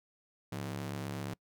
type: ring-modulated tone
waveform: sawtooth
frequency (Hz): 143.3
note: D3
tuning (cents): -42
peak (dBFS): -30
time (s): 0.52-1.34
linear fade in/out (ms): 5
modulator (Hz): 34.3
effects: noise-tail reverb RT60 0.1 s tail -24 dB re dry